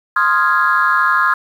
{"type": "chord", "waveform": "sine", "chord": "F minor seventh", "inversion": "second", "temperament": "equal", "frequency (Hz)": [1046.5, 1244.5, 1396.9, 1661.2], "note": ["C6", "Eb6", "F6", "Ab6"], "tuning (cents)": [0, 0, 0, 0], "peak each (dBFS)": -16, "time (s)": [0.16, 1.34], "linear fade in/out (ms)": 5, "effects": ["tanh soft clip ceiling -3 dBFS", "7-bit"]}